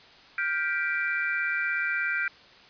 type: chord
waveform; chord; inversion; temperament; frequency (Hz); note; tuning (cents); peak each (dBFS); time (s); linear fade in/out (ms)
sine; G dominant seventh; third; just; 1411.2 / 1568 / 1960 / 2352; F6 / G6 / B6 / D7; +18 / 0 / -14 / +2; -31 / -29 / -34 / -31; 0.38-2.28; 2
effects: white hiss -52 dBFS RMS until 2.69 s + resampled to 11025 Hz